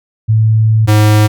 sine / square tone pair in turn, 110.1 / 106.29 Hz, A2 / G#2, +2 / +41 cents, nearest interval minor second, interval 61 cents, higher first, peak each -6 dBFS, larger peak neither, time 0.28-0.87 / 0.87-1.28 s, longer first, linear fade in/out 20 ms, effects none

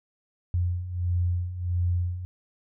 sine beating tone pair, 87.31 / 88.81 Hz, F2 / F2, 0 / +30 cents, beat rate 1.5 Hz, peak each -30 / -25 dBFS, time 0.54-2.25 s, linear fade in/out 0 ms, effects none

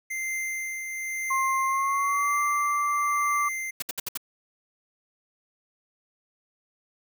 square tone with tremolo, 2086 Hz, C7, 6 cents flat, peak -28 dBFS, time 0.1-3.71 s, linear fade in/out 10 ms, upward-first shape triangle, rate 1 Hz, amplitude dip 45%
sine tone with pitch glide, 1068 to 1164.7 Hz, C6 to D6, +35 to -15 cents, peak -23 dBFS, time 1.3-3.49 s, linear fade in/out 10 ms, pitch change +150 cents, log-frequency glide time 1.67-2.4 s
white noise bursts, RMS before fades -30 dBFS, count 5, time 3.8-4.175 s, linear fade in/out 5 ms, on 23 ms, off 65 ms
effects none

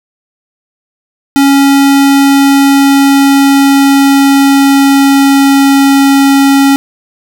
square tone with pitch glide, 277.2 to 275.6 Hz, C#4 to C#4, 0 to -10 cents, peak -4 dBFS, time 1.36-6.76 s, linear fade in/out 0 ms, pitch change -10 cents, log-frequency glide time 1.99-5.84 s, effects none

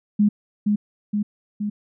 sine tone with echo, 207.7 Hz, G#3, in tune, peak -13 dBFS, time 0.19-0.29 s, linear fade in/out 10 ms, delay 470 ms, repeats 3, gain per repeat -3 dB, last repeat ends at 1.7 s, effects none

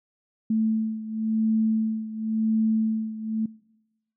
sine beating tone pair, 220 / 220.94 Hz, A3 / A3, 0 / +7 cents, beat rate 0.94 Hz, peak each -24 / -28 dBFS, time 0.5-3.46 s, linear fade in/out 5 ms, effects noise-tail reverb RT60 1.0 s tail -24 dB re dry

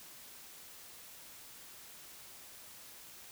silence, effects white hiss -53 dBFS RMS until 3.31 s

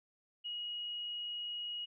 sine tone, 2895 Hz, F#7, 38 cents flat, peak -38 dBFS, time 0.44-1.86 s, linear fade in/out 20 ms, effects none

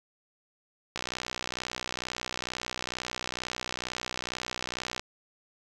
click train, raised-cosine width 0.2 ms, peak -15 dBFS, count 252, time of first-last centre 0.96-4.995 s, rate 62.2 Hz, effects none

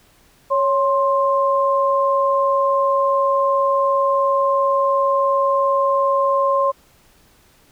sine tone pair together, 554.4 / 1053.8 Hz, C#5 / C6, 0 / +12 cents, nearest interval major seventh, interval 1112 cents, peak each -17 dBFS, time 0.5-6.72 s, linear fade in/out 20 ms, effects pink hiss -54 dBFS RMS until 7.71 s

